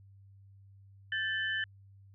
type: tone cluster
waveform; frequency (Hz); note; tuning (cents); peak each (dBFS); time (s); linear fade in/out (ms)
sine; 1567 / 1756 / 3028; G6 / A6 / F#7; -1 / -4 / +39; -39 / -32 / -38; 1.12-1.64; 2
effects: added 98 Hz sine -54 dBFS peak until 2.14 s